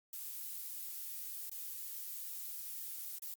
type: noise with dropouts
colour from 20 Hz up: violet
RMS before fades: -44 dBFS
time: 0.13-3.34 s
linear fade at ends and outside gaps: 2 ms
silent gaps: 1.496-1.515 / 3.186-3.221 s
effects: Opus 48 kbps